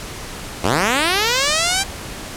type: linear sweep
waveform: 5% pulse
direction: up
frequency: 73.5 to 800 Hz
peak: -4 dBFS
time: 0.63-1.84 s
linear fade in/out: 20 ms
effects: pink hiss -31 dBFS RMS until 2.36 s + low-pass 11000 Hz 12 dB/octave